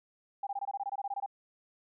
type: tone bursts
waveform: sine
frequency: 799 Hz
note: G5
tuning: 33 cents sharp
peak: -32 dBFS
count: 14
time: 0.43-1.262 s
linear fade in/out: 5 ms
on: 39 ms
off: 22 ms
effects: none